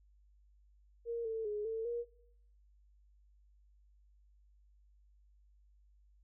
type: tone with pitch steps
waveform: sine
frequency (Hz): 467.2 / 446.7 / 418.1 / 447.6 / 473.7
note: A#4 / A4 / G#4 / A4 / A#4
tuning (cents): +4 / +26 / +12 / +30 / +28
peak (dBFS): -35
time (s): 1.05-2.05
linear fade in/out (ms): 50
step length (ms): 200
effects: noise-tail reverb RT60 0.7 s tail -22 dB re dry + added 50 Hz sine -63 dBFS peak until 6.23 s